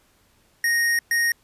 square tone bursts at uneven times, 1864.7 Hz, A#6, in tune, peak -19 dBFS, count 2, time 0.64-0.99 / 1.11-1.32 s, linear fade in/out 2 ms, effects pink hiss -61 dBFS RMS until 1.43 s + resampled to 32000 Hz

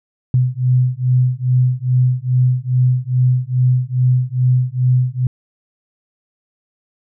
sine beating tone pair, 125.3 / 127.7 Hz, B2 / C3, +25 / -42 cents, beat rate 2.4 Hz, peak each -15 dBFS, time 0.34-5.27 s, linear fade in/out 2 ms, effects none

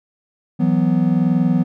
triangle chord, E suspended second, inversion none, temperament just, 164.81 / 185.42 / 247.2 Hz, E3 / F#3 / B3, 0 / +4 / +2 cents, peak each -16 dBFS, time 0.59-1.64 s, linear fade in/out 20 ms, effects none

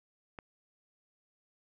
click, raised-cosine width 0.5 ms, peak -28 dBFS, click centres 0.388 s, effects none

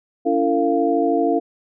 sine tone cluster, 282.9 / 335.8 / 453.7 / 693 Hz, C#4 / E4 / A#4 / F5, +35 / +32 / -47 / -14 cents, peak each -21 dBFS, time 0.25-1.4 s, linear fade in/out 20 ms, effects none

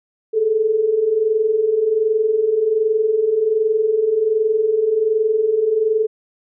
sine tone pair together, 419.2 / 440.5 Hz, G#4 / A4, +16 / +2 cents, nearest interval minor second, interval 86 cents, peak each -21 / -15 dBFS, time 0.33-6.07 s, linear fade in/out 20 ms, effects none

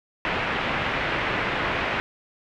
white low-pass noise, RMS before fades -26 dBFS, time 0.25-2 s, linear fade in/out 0 ms, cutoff 2500 Hz, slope 24 dB/octave, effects none

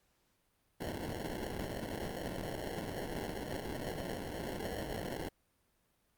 white noise with sample-and-hold, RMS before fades -40 dBFS, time 0.8-5.29 s, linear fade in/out 10 ms, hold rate 1225 Hz, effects pink hiss -75 dBFS RMS until 6.17 s + Opus 48 kbps

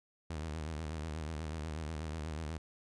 sawtooth tone with vibrato, 78.2 Hz, D#2, 9 cents sharp, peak -34 dBFS, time 0.3-2.58 s, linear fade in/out 5 ms, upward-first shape sine, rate 8.2 Hz, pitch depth 100 cents each way, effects resampled to 22050 Hz

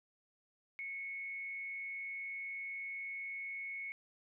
sine tone with frequency modulation, 2200 Hz, C#7, 14 cents flat, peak -40 dBFS, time 0.79-3.92 s, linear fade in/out 0 ms, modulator 148 Hz, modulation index 0.27, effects none

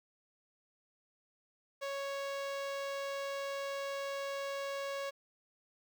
sawtooth tone with notch filter, 554.4 Hz, C#5, in tune, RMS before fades -39 dBFS, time 1.81-5.11 s, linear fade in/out 20 ms, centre 11000 Hz, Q 0.73, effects 11-bit

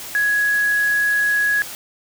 sine tone in noise, 1671 Hz, G#6, 10 cents sharp, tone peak -15 dBFS, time 0.15-1.62 s, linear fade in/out 0 ms, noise white, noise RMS -33 dBFS, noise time 0-1.75 s, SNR +15 dB, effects none

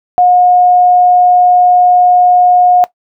sine tone, 720 Hz, F#5, 47 cents flat, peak -4 dBFS, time 0.18-2.84 s, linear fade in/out 0 ms, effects noise-tail reverb RT60 0.1 s tail -17 dB re dry

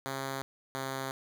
5% pulse tone pair in turn, 135.2 / 133.8 Hz, C#3 / C3, -43 / +39 cents, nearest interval unison, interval 18 cents, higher first, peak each -23 dBFS, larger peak neither, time 0.06-0.42 / 0.75-1.11 s, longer neither, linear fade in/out 0 ms, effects none

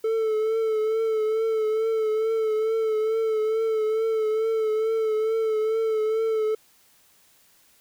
triangle tone with vibrato, 440 Hz, A4, in tune, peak -19 dBFS, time 0.04-6.55 s, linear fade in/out 5 ms, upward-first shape triangle, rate 2.3 Hz, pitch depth 41 cents each way, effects white hiss -59 dBFS RMS until 7.8 s

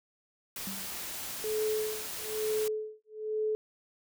white noise, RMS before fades -39 dBFS, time 0.56-2.68 s, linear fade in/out 2 ms
sine tone with exponential decay, 194.9 Hz, G3, 10 cents flat, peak -35 dBFS, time 0.67-1.03 s, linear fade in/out 2 ms, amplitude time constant 78 ms
sine tone with tremolo, 431.3 Hz, A4, 35 cents flat, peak -27 dBFS, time 1.44-3.55 s, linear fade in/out 0 ms, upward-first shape sine, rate 1.1 Hz, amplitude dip 100%
effects none

